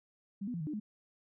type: tone with pitch steps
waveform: sine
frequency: 198.6 / 246.6 / 170.3 / 154 / 302 / 211.4 Hz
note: G3 / B3 / F3 / D#3 / D4 / G#3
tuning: +23 / -2 / -43 / -17 / +48 / +31 cents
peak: -35 dBFS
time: 0.41-0.8 s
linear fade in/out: 10 ms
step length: 65 ms
effects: none